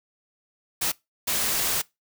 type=noise bursts at uneven times; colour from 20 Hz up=white; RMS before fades=-25 dBFS; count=2; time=0.81-0.92 / 1.27-1.82 s; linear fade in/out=10 ms; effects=noise-tail reverb RT60 0.2 s tail -22 dB re dry